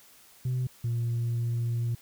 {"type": "tone pair in turn", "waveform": "sine", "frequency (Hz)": [126.9, 117.83], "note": ["B2", "A#2"], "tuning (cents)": [47, 19], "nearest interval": "minor second", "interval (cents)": 128, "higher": "first", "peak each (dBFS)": [-24, -24], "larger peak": "neither", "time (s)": [[0.45, 0.67], [0.84, 1.95]], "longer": "second", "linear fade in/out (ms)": 5, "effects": ["tanh soft clip ceiling -24 dBFS", "white hiss -56 dBFS RMS until 2.01 s"]}